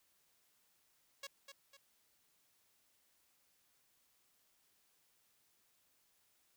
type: tone with echo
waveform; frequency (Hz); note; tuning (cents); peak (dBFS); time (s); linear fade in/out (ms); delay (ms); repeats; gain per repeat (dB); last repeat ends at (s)
5% pulse; 554; C#5; -1; -33; 1.23-1.27; 5; 250; 2; -7; 1.77
effects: white hiss -75 dBFS RMS until 6.56 s